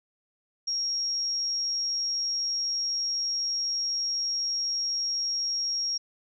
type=tone; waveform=sine; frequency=5588 Hz; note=F8; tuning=in tune; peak=-26 dBFS; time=0.67-5.98 s; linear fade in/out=10 ms; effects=none